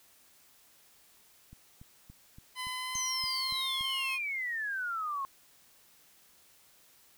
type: click train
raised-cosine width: 5 ms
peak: -38 dBFS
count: 9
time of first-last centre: 1.53-3.809 s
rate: 3.51 Hz
type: tone with pitch glide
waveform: 15% pulse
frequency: 1014 to 1065.6 Hz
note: B5 to C6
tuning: +45 to +31 cents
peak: -29 dBFS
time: 2.55-4.19 s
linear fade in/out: 50 ms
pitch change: +86 cents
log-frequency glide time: 2.74-3.84 s
type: exponential sweep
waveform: sine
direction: down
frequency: 6330 to 1068 Hz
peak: -32 dBFS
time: 2.95-5.25 s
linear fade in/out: 0 ms
effects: white hiss -62 dBFS RMS until 7.17 s